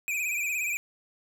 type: tone with vibrato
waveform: square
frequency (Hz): 2437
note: D#7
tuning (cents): -37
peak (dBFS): -28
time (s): 0.08-0.77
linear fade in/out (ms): 0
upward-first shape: sine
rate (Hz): 17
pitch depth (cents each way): 80
effects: none